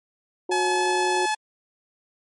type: harmonic tone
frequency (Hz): 182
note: F#3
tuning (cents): -28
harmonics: 2 / 3 / 4 / 5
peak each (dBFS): -24 / -36 / -38 / -37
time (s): 0.49-1.26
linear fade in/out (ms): 5
type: tone with pitch glide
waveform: sawtooth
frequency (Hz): 853 to 858.9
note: G#5 to A5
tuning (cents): +46 to -42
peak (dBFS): -18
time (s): 0.51-1.35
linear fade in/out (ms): 10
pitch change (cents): +12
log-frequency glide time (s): 0.61-0.83
effects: MP3 48 kbps